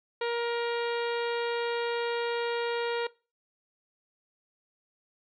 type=harmonic tone; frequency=471.3 Hz; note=A#4; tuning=19 cents sharp; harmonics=1 / 2 / 3 / 4 / 5 / 6 / 7 / 8 / 9; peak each=-29 / -35 / -39 / -41 / -43 / -45 / -46 / -47 / -48 dBFS; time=0.21-3.07 s; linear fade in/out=5 ms; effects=noise-tail reverb RT60 0.3 s tail -21 dB re dry